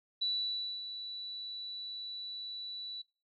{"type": "tone with ADSR envelope", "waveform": "sine", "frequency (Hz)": 3951, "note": "B7", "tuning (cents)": 0, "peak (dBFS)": -29, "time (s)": [0.21, 3.02], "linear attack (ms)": 12, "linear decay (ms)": 590, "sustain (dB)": -10, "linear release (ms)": 8, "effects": ["noise-tail reverb RT60 0.3 s tail -20 dB re dry"]}